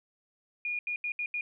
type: tone bursts at uneven times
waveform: sine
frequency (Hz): 2436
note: D#7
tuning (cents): -37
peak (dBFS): -30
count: 5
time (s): 0.65-0.79 / 0.87-0.96 / 1.04-1.12 / 1.19-1.26 / 1.34-1.41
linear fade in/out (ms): 2
effects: none